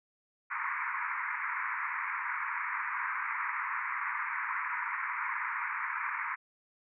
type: band-pass noise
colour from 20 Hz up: pink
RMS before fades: -35 dBFS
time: 0.5-6.36 s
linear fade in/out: 20 ms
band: 940 to 2300 Hz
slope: 96 dB/octave
effects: none